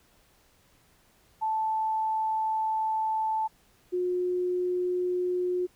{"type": "tone pair in turn", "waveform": "sine", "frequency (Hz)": [877, 360.3], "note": ["A5", "F#4"], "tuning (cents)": [-6, -46], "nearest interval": "octave + minor third", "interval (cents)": 1540, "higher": "first", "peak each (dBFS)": -25, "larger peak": "neither", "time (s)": [[1.41, 3.48], [3.92, 5.67]], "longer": "first", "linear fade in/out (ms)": 20, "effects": ["pink hiss -63 dBFS RMS until 5.75 s"]}